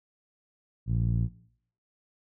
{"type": "tone with low-pass filter", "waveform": "10% pulse", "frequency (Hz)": 57.4, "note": "A#1", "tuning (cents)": -26, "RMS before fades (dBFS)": -27, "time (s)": [0.86, 1.29], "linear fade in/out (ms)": 50, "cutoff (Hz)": 130, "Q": 1.9, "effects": ["noise-tail reverb RT60 0.6 s tail -17 dB re dry"]}